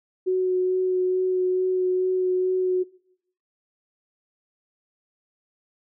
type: tone with vibrato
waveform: sine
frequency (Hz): 369.2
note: F#4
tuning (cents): -4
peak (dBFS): -19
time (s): 0.26-2.84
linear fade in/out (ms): 20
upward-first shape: sine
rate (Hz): 2.3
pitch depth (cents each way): 11
effects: noise-tail reverb RT60 0.8 s tail -23 dB re dry